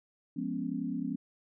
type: chord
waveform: sine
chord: C# dominant seventh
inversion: first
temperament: equal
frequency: 174.61 / 207.7 / 246.9 / 277.2 Hz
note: E#3 / G#3 / B3 / C#4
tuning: 0 / 0 / 0 / 0 cents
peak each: -39 / -39 / -36 / -36 dBFS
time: 0.36-1.16 s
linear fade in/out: 10 ms
effects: none